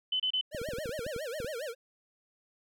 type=tone bursts; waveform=sine; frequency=3029 Hz; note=F#7; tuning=40 cents sharp; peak=-27 dBFS; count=3; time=0.12-0.412 s; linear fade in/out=5 ms; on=78 ms; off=29 ms
type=tone with vibrato; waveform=square; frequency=536 Hz; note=C5; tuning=42 cents sharp; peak=-36 dBFS; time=0.51-1.75 s; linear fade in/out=50 ms; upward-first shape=sine; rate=7.3 Hz; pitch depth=290 cents each way
type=clicks; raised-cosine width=3 ms; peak=-28 dBFS; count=12; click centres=0.548 / 0.616 / 0.688 / 0.735 / 0.785 / 0.858 / 0.893 / 0.992 / 1.065 / 1.163 / 1.402 / 1.446 s
effects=none